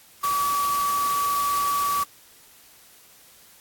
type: tone in noise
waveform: sine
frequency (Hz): 1144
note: D6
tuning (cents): -46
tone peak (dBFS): -21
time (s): 0.23-2.04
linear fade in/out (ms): 10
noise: white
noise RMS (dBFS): -32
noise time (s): 0.23-2.04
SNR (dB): +8
effects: white hiss -52 dBFS RMS until 3.6 s + AAC 64 kbps